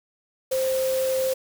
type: tone in noise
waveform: sine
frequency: 524 Hz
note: C5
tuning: 2 cents sharp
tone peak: -21 dBFS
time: 0.51-1.34 s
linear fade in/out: 10 ms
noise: white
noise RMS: -34 dBFS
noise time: 0.51-1.34 s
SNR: +10 dB
effects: none